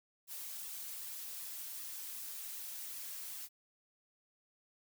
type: noise with flanger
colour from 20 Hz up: blue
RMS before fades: -45 dBFS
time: 0.27-3.49 s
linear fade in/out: 50 ms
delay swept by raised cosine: 1.3 to 5.1 ms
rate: 2.6 Hz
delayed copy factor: -0.6
effects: none